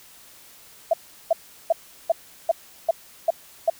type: tone bursts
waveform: sine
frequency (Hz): 663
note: E5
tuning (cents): +10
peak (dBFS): -14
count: 8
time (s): 0.91-3.7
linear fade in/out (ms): 5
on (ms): 25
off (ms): 370
effects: white hiss -49 dBFS RMS until 3.79 s